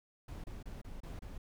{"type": "noise bursts", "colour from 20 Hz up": "brown", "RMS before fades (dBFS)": -45, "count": 6, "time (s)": [0.28, 1.38], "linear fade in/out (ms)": 5, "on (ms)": 160, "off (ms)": 28, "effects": []}